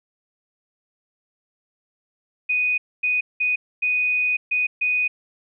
sine tone bursts at uneven times, 2486 Hz, D#7, 2 cents flat, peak -18 dBFS, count 6, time 2.49-2.78 / 3.03-3.21 / 3.4-3.56 / 3.82-4.37 / 4.51-4.67 / 4.81-5.08 s, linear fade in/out 10 ms, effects none

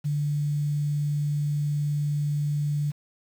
sine tone with quantisation, 146.83 Hz, D3, in tune, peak -23 dBFS, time 0.04-2.92 s, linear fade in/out 20 ms, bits 8, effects none

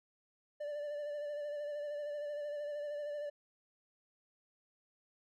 triangle tone with vibrato, 587.3 Hz, D5, in tune, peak -36 dBFS, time 0.6-3.3 s, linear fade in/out 10 ms, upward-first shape sine, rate 13 Hz, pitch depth 30 cents each way, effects none

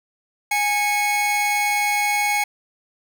45% pulse tone pair together, 827 / 2199 Hz, G#5 / C#7, -8 / -14 cents, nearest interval octave + perfect fourth, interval 1694 cents, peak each -21 dBFS, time 0.51-2.44 s, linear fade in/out 5 ms, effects none

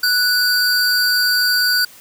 square tone pair together, 1479 / 4721 Hz, F#6 / D8, -1 / +8 cents, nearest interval octave + minor sixth, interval 2009 cents, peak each -17 dBFS, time 0.03-1.85 s, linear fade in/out 5 ms, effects white hiss -43 dBFS RMS until 2 s

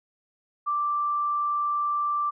sine tone, 1174.7 Hz, D6, in tune, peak -23 dBFS, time 0.66-2.31 s, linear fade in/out 20 ms, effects none

